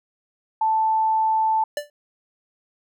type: tone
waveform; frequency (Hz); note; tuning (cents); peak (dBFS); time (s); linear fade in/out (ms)
sine; 880; A5; 0; -17; 0.61-1.64; 5
type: tone with exponential decay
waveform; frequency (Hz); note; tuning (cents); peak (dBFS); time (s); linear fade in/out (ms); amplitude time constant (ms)
square; 587.3; D5; 0; -21; 1.77-1.9; 2; 28
effects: none